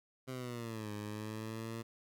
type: linear two-way sweep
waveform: 15% pulse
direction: down then up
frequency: 131.4 to 103.83 to 115.1 Hz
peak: -34 dBFS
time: 0.27-1.83 s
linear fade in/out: 20 ms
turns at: 0.93 s
effects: none